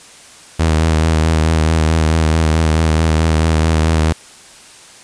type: tone with vibrato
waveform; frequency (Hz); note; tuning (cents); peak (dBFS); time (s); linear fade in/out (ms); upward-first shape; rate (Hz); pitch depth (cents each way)
sawtooth; 79.7; D#2; +42; -7; 0.59-4.13; 10; sine; 4.6; 38
effects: white hiss -40 dBFS RMS until 5.03 s + resampled to 22050 Hz